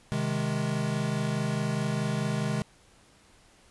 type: chord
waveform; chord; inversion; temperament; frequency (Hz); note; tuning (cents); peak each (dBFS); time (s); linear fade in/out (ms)
square; Ab major; first; equal; 130.81 / 155.56 / 207.7; C3 / Eb3 / Ab3; 0 / 0 / 0; -32; 0.12-2.62; 0
effects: pink hiss -59 dBFS RMS until 3.7 s + resampled to 24000 Hz